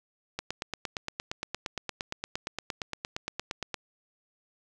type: click train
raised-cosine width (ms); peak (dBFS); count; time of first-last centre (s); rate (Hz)
0.2; -15; 30; 0.39-3.743; 8.65
effects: none